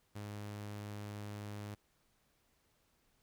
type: tone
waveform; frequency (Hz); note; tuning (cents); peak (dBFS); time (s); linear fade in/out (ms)
sawtooth; 103.6; G#2; -4; -39; 0.15-1.75; 10
effects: pink hiss -75 dBFS RMS until 3.22 s